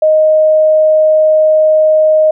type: tone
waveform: sine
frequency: 622.3 Hz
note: D#5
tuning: in tune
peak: -5 dBFS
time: 0.02-2.31 s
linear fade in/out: 5 ms
effects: none